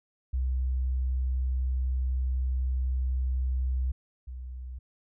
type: tone pair in turn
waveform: sine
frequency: 64 / 63.08 Hz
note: C2 / B1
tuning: -38 / +37 cents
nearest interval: unison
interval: 25 cents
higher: first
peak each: -25 / -36 dBFS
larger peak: first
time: 0.33-3.92 / 4.27-4.79 s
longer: first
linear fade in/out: 10 ms
effects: none